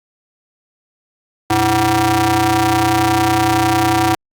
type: ring-modulated tone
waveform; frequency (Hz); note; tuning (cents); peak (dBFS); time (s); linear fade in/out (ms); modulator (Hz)
sawtooth; 209.8; G#3; +18; -5; 1.5-4.15; 5; 540
effects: Opus 48 kbps